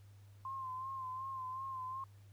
sine tone with vibrato, 1048 Hz, C6, 2 cents sharp, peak -40 dBFS, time 0.45-2.04 s, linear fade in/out 2 ms, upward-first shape sine, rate 2.7 Hz, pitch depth 46 cents each way, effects added 100 Hz sine -56 dBFS peak until 2.32 s + pink hiss -71 dBFS RMS until 2.32 s

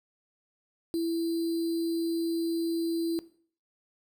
sine tone with sample-and-hold, 332.3 Hz, E4, 14 cents sharp, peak -26 dBFS, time 0.94-3.19 s, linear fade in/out 0 ms, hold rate 4410 Hz, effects noise-tail reverb RT60 0.5 s tail -18 dB re dry

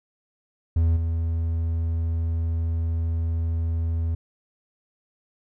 triangle tone with level steps, 82.41 Hz, E2, in tune, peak -15 / -20 dBFS, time 0.76-4.15 s, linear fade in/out 5 ms, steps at 0.96 s, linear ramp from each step 10 ms, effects none

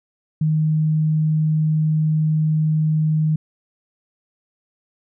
sine tone, 155.56 Hz, D#3, in tune, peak -15 dBFS, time 0.41-3.36 s, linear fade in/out 5 ms, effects none

